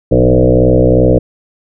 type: tone with frequency modulation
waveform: sine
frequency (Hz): 305.7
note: D#4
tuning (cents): -30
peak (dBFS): -5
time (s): 0.11-1.19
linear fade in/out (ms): 10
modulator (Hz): 62.8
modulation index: 4.3
effects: none